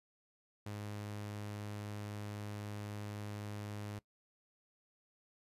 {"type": "tone", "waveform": "sawtooth", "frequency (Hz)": 103.83, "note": "G#2", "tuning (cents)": 0, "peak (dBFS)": -38, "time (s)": [0.66, 3.99], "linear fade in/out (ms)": 5, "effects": ["noise-tail reverb RT60 0.1 s tail -20 dB re dry", "resampled to 32000 Hz"]}